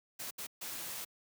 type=noise bursts at uneven times; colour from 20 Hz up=white; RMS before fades=-42 dBFS; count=3; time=0.19-0.31 / 0.38-0.47 / 0.61-1.05 s; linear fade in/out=10 ms; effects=high-pass 100 Hz 12 dB/octave